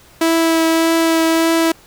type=tone with vibrato; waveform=sawtooth; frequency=327.3 Hz; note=E4; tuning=12 cents flat; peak=-8 dBFS; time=0.21-1.72 s; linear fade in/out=5 ms; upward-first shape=triangle; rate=1.7 Hz; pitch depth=13 cents each way; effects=pink hiss -46 dBFS RMS until 1.86 s